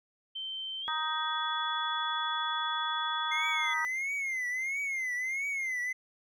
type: tone with pitch glide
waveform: sine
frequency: 3107 to 3408 Hz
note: G7 to G#7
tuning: -16 to +44 cents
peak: -35 dBFS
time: 0.35-3.74 s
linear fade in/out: 10 ms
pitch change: +160 cents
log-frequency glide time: 0.81-0.89 s
type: harmonic tone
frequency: 312.4 Hz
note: D#4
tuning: 7 cents sharp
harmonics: 3 / 4 / 5 / 6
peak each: -35 / -34 / -38 / -43 dBFS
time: 0.88-3.85 s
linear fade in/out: 0 ms
type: tone with vibrato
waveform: triangle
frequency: 2104 Hz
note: C7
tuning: 9 cents sharp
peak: -29 dBFS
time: 3.31-5.93 s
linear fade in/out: 10 ms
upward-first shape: triangle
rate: 1.5 Hz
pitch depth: 140 cents each way
effects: none